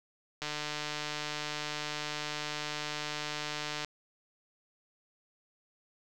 click train, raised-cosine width 0.2 ms, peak -18 dBFS, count 515, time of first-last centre 0.42-3.847 s, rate 150 Hz, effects none

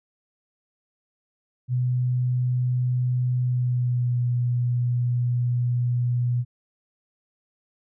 sine tone with pitch glide, 125 to 122.14 Hz, B2 to B2, +21 to -19 cents, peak -20 dBFS, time 1.68-6.45 s, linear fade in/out 50 ms, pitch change -40 cents, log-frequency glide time 3.41-4.2 s, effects none

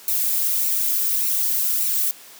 violet noise with flanger, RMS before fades -21 dBFS, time 0.08-2.11 s, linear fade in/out 0 ms, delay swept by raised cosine 0.59 to 2.69 ms, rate 1.7 Hz, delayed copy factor -0.55, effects white hiss -44 dBFS RMS until 2.39 s + high-pass 200 Hz 12 dB/octave

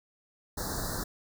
pink band-stop noise, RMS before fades -34 dBFS, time 0.57-1.04 s, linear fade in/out 10 ms, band 1800 to 3900 Hz, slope 96 dB/octave, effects none

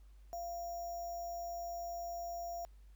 sine tone with sample-and-hold, 690 Hz, F5, 21 cents flat, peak -39 dBFS, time 0.33-2.65 s, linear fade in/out 0 ms, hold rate 6300 Hz, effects added 50 Hz sine -55 dBFS peak until 2.95 s + pink hiss -75 dBFS RMS until 2.95 s

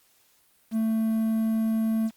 triangle tone with quantisation, 222.4 Hz, A3, 19 cents sharp, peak -20 dBFS, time 0.71-2.11 s, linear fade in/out 50 ms, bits 8, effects white hiss -63 dBFS RMS until 2.16 s + Opus 48 kbps

